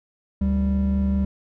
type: tone pair together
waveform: triangle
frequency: 73.42 / 196.01 Hz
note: D2 / G3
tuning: 0 / 0 cents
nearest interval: octave + perfect fourth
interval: 1700 cents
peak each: -19 / -18 dBFS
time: 0.41-1.25 s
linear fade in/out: 5 ms
effects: tanh soft clip ceiling -12 dBFS